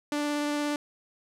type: tone with vibrato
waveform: sawtooth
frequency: 293.7 Hz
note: D4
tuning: in tune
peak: -23 dBFS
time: 0.12-0.76 s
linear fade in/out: 2 ms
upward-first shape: sine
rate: 17 Hz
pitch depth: 8 cents each way
effects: low-pass 10000 Hz 12 dB/octave